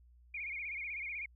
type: tone with vibrato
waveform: sine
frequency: 2279 Hz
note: C#7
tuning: 47 cents sharp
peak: -38 dBFS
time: 0.34-1.26 s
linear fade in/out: 5 ms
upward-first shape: sine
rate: 16 Hz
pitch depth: 130 cents each way
effects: added 60 Hz sine -59 dBFS peak until 1.35 s